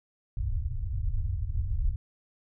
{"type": "low-pass noise", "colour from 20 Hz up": "pink", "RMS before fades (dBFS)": -29, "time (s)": [0.37, 1.96], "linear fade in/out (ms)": 5, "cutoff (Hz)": 110, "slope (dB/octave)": 48, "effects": []}